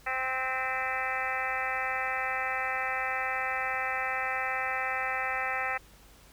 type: harmonic tone with a mistuned harmonic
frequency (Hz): 260.8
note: C4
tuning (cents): -5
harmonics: 2 / 3 / 4 / 5 / 6 / 7 / 8 / 9 / 10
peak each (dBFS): -41 / -35 / -42 / -36 / -40 / -35 / -36 / -39 / -40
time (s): 0.06-5.78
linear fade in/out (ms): 10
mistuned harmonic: 8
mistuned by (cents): -48
effects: added 50 Hz sine -57 dBFS peak until 6.32 s + pink hiss -57 dBFS RMS until 6.32 s